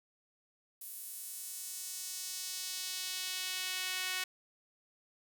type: tone with high-pass filter sweep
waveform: sawtooth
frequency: 370 Hz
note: F#4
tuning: in tune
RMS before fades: -40 dBFS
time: 0.81-4.24 s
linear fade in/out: 5 ms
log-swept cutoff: 12000 to 2100 Hz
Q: 1.1
effects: none